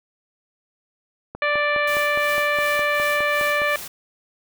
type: click train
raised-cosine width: 1 ms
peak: -18 dBFS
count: 12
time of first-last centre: 1.35-3.618 s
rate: 4.85 Hz
type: harmonic tone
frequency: 587.3 Hz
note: D5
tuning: in tune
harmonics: 1 / 2 / 3 / 4 / 5 / 6 / 7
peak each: -23 / -25 / -23 / -25 / -35 / -39 / -41 dBFS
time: 1.42-3.76 s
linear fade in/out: 2 ms
type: noise with tremolo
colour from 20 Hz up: white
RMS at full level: -34 dBFS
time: 1.87-3.88 s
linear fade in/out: 5 ms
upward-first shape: sine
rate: 2.7 Hz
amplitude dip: 65%
effects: none